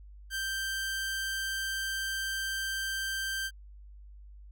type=tone; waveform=sawtooth; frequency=1568 Hz; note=G6; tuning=in tune; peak=-28 dBFS; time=0.3-3.51 s; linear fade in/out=50 ms; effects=added 50 Hz sine -47 dBFS peak until 4.51 s